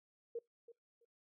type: tone with echo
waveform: sine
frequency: 466.2 Hz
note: A#4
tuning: in tune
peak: -38 dBFS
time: 0.35-0.39 s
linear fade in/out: 5 ms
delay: 330 ms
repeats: 2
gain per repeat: -15 dB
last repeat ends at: 1.05 s
effects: noise-tail reverb RT60 0.2 s tail -25 dB re dry